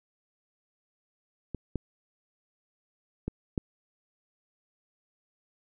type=clicks; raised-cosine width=3 ms; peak=-21 / -17 / -18 / -15 dBFS; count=4; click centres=1.547 / 1.757 / 3.28 / 3.578 s; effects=none